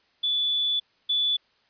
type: tone pair in turn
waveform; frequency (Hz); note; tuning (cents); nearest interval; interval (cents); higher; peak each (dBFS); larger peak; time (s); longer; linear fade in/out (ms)
sine; 3461 / 3461; A7 / A7; -29 / -29; unison; 0; neither; -22 / -21; second; 0.23-0.8 / 1.09-1.37; first; 10
effects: white hiss -65 dBFS RMS until 1.69 s + resampled to 11025 Hz